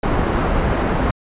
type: low-pass noise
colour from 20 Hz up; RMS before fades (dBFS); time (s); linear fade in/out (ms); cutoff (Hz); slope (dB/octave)
pink; -18; 0.03-1.11; 5; 1400; 12
effects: resampled to 8000 Hz